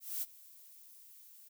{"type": "noise with ADSR envelope", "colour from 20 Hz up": "violet", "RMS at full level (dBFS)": -36, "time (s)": [0, 1.49], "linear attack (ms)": 220, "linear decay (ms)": 33, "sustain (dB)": -21, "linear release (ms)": 16, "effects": []}